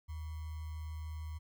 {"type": "tone with sample-and-hold", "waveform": "sine", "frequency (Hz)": 78.3, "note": "D#2", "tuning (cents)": 11, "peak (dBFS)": -39, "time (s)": [0.08, 1.39], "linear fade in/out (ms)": 20, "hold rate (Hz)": 1050, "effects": []}